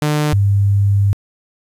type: tone pair in turn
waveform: sawtooth / sine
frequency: 150 / 100.11 Hz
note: D3 / G2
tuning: +37 / +37 cents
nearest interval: perfect fifth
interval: 700 cents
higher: first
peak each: -10 dBFS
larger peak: neither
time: 0.02-0.33 / 0.33-1.13 s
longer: second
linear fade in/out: 0 ms
effects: resampled to 32000 Hz + 8-bit